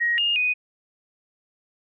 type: tone with pitch steps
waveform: sine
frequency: 1888 / 2834 / 2489 Hz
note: A#6 / F7 / D#7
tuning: +22 / +25 / 0 cents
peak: -19 dBFS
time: 0-0.54 s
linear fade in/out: 20 ms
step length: 180 ms
effects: none